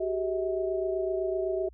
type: tone cluster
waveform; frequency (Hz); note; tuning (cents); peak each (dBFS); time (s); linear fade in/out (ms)
sine; 376.6 / 404.5 / 643; F#4 / G#4 / E5; +31 / -46 / -43; -29 / -35 / -31; 0-1.69; 10
effects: added 60 Hz sine -50 dBFS peak until 1.73 s